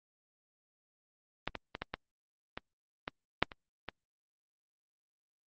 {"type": "clicks", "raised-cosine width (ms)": 0.3, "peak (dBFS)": [-15, -20, -20, -18, -18, -20, -18, -7, -27, -21], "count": 10, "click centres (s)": [1.476, 1.553, 1.751, 1.82, 1.94, 2.575, 3.079, 3.426, 3.518, 3.887], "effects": ["low-pass 4000 Hz 12 dB/octave", "Opus 32 kbps"]}